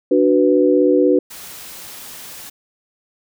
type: chord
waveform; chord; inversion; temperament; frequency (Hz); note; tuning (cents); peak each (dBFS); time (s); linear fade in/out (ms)
sine; B minor; first; equal; 293.7 / 370 / 493.9; D4 / F#4 / B4; 0 / 0 / 0; -15; 0.11-1.19; 5
type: noise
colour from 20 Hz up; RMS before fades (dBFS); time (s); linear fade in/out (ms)
white; -35; 1.3-2.5; 10
effects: none